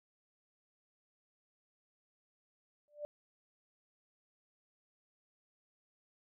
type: tone with exponential growth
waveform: sine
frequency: 591 Hz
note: D5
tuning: 11 cents sharp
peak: -35 dBFS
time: 2.88-3.05 s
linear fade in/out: 0 ms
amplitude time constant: 36 ms
effects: none